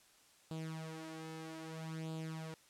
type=tone with flanger; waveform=sawtooth; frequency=160.1 Hz; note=D#3; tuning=50 cents sharp; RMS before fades=-45 dBFS; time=0.51-2.54 s; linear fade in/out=0 ms; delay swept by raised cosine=0.25 to 3.95 ms; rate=0.62 Hz; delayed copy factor=+0.7; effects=white hiss -66 dBFS RMS until 2.69 s + low-pass 10000 Hz 12 dB/octave